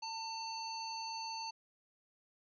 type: harmonic tone with a mistuned harmonic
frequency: 897 Hz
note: A5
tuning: 33 cents sharp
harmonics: 1 / 3 / 5 / 7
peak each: -42 / -51 / -44 / -52 dBFS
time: 0.02-1.51 s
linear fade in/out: 10 ms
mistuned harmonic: 7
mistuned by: -28 cents
effects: none